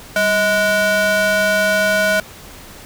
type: ring-modulated tone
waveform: square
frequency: 415.3 Hz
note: G#4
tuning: in tune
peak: -11 dBFS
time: 0.16-2.2 s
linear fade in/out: 2 ms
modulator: 1050 Hz
effects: pink hiss -38 dBFS RMS until 2.85 s